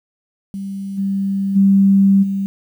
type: tone with level steps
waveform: sine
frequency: 196 Hz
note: G3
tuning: in tune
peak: -23 / -16 / -8 / -17 dBFS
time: 0.54-2.46 s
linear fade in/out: 0 ms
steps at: 0.97 / 1.55 / 2.22 s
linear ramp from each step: 20 ms
effects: 8-bit